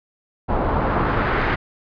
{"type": "noise with low-pass filter sweep", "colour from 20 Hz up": "pink", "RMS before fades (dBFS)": -20, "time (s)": [0.48, 1.56], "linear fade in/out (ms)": 20, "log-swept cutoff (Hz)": [850, 1900], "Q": 1.6, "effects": ["resampled to 11025 Hz"]}